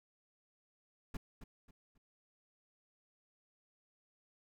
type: noise with echo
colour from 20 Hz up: brown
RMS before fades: -39 dBFS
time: 1.14-1.17 s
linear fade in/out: 5 ms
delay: 270 ms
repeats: 3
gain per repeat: -10 dB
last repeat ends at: 1.98 s
effects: none